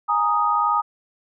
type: chord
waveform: sine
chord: Ab suspended second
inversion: none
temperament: equal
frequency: 830.6 / 932.3 / 1244.5 Hz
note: Ab5 / Bb5 / Eb6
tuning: 0 / 0 / 0 cents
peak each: -24 / -23 / -19 dBFS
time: 0.08-0.82 s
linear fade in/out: 20 ms
effects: none